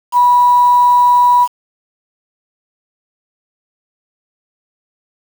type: tone with quantisation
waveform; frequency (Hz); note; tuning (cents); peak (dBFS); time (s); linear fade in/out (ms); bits
sine; 978; B5; -17; -6; 0.12-1.48; 50; 5
effects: none